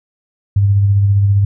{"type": "tone with tremolo", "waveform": "sine", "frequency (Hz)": 100, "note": "G2", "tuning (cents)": 35, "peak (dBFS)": -7, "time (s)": [0.56, 1.45], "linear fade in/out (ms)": 5, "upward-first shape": "sine", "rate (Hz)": 15, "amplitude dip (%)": 30, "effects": []}